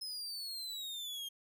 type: exponential sweep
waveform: 40% pulse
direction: down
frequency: 5160 to 3198 Hz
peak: -39 dBFS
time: 0.01-1.29 s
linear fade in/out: 10 ms
effects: none